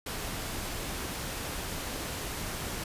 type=noise; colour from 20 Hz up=pink; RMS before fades=-36 dBFS; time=0.06-2.84 s; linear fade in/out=5 ms; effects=resampled to 32000 Hz